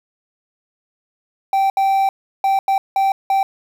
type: tone bursts at uneven times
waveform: triangle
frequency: 779 Hz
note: G5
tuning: 11 cents flat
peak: -11 dBFS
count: 6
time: 1.53-1.7 / 1.77-2.09 / 2.44-2.59 / 2.68-2.78 / 2.96-3.12 / 3.3-3.43 s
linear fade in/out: 2 ms
effects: 7-bit